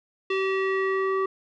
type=tone with low-pass filter sweep; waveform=square; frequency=384.1 Hz; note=G4; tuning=35 cents flat; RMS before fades=-25 dBFS; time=0.3-1.26 s; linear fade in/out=5 ms; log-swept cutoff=2900 to 1400 Hz; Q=2.7; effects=none

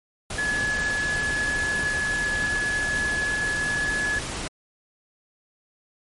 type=tone in noise; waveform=sine; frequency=1700 Hz; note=G#6; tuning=40 cents sharp; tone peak=-23 dBFS; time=0.38-4.19 s; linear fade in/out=5 ms; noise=pink; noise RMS=-31 dBFS; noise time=0.3-4.48 s; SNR=+5 dB; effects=MP3 48 kbps

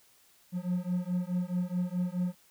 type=beating tone pair; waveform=triangle; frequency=177.1 / 181.8 Hz; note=F3 / F#3; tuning=+24 / -30 cents; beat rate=4.7 Hz; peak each=-30 dBFS; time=0.52-2.35 s; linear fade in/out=50 ms; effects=white hiss -63 dBFS RMS until 2.5 s

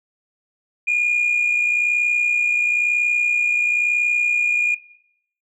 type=tone pair together; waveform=sine; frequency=2428 / 2489 Hz; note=D#7 / D#7; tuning=-43 / 0 cents; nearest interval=unison; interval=43 cents; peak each=-16 / -23 dBFS; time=0.87-4.75 s; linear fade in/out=10 ms; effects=noise-tail reverb RT60 0.7 s tail -18 dB re dry + tanh soft clip ceiling -12 dBFS

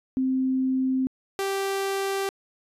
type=tone pair in turn; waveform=sine / sawtooth; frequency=261.1 / 391.2 Hz; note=C4 / G4; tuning=-3 / -4 cents; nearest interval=perfect fifth; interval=699 cents; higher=second; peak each=-21 dBFS; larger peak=neither; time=0.17-1.07 / 1.39-2.29 s; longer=neither; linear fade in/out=0 ms; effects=resampled to 32000 Hz

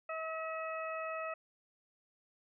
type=harmonic tone; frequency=642 Hz; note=E5; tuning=46 cents flat; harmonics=1 / 2 / 3 / 4; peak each=-40 / -41 / -48 / -46 dBFS; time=0.09-1.34 s; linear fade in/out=5 ms; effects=none

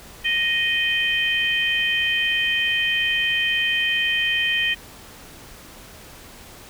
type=harmonic tone; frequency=622.3 Hz; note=D#5; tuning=in tune; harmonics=3 / 4 / 5; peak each=-23 / -23 / -23 dBFS; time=0.24-4.75 s; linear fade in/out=20 ms; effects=pink hiss -43 dBFS RMS until 6.69 s

